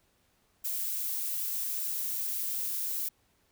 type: noise with amplitude modulation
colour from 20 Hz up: violet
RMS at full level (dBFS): -32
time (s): 0.64-3.09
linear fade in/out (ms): 10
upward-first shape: sine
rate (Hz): 297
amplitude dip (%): 25
effects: pink hiss -70 dBFS RMS until 3.51 s